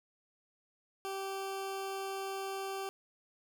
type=tone; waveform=20% pulse; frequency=388.4 Hz; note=G4; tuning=16 cents flat; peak=-32 dBFS; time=1.05-2.89 s; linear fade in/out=0 ms; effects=none